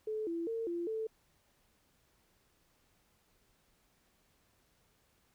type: tone with pitch steps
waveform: sine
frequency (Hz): 432.8 / 335.5 / 454.4 / 343.3 / 441.5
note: A4 / E4 / A#4 / F4 / A4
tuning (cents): -29 / +31 / -44 / -30 / +6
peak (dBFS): -34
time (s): 0.07-1.07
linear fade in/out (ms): 5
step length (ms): 200
effects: pink hiss -72 dBFS RMS until 5.34 s